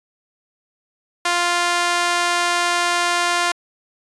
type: tone with high-pass filter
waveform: sawtooth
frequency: 349.2 Hz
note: F4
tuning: in tune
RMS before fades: -19 dBFS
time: 1.25-3.52 s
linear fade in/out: 5 ms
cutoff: 950 Hz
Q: 0.95
effects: resampled to 22050 Hz